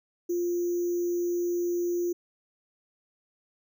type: tone with sample-and-hold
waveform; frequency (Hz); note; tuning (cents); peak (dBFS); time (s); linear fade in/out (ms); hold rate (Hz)
sine; 349.2; F4; 0; -25; 0.29-2.13; 10; 6300
effects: none